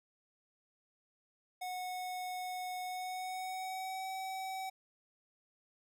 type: tone with pitch glide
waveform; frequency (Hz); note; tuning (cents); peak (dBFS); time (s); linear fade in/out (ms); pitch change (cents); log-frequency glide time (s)
square; 733 to 761; F#5 to F#5; -16 to +48; -39; 1.61-4.7; 10; +64; 2.83-4.08
effects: none